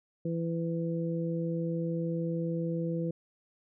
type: harmonic tone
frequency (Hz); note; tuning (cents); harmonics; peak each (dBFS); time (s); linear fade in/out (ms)
166.7; E3; +20; 1 / 2 / 3; -31 / -36 / -36; 0.25-3.11; 5
effects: none